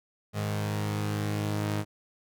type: tone pair together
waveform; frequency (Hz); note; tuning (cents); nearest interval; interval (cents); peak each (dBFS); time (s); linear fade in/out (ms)
sawtooth; 104.12 / 156; G#2 / D#3; +5 / +5; perfect fifth; 700; -25 / -31; 0.33-1.85; 50
effects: none